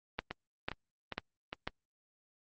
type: two click trains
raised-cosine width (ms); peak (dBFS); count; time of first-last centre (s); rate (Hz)
0.3; -21 / -17; 4 / 4; 0.31-1.53 / 0.19-1.675; 2.46 / 2.02
effects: low-pass 5000 Hz 12 dB/octave + Opus 24 kbps